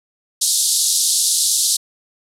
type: band-pass noise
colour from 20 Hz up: white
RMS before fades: -17 dBFS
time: 0.41-1.77 s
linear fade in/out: 10 ms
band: 3700 to 11000 Hz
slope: 48 dB/octave
effects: none